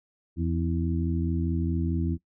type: harmonic tone with a mistuned harmonic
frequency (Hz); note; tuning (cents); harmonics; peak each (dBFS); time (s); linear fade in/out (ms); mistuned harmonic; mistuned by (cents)
84.7; E2; +48; 1 / 2 / 3 / 4; -27 / -30 / -32 / -33; 0.36-2.18; 50; 4; -60
effects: noise-tail reverb RT60 0.1 s tail -19 dB re dry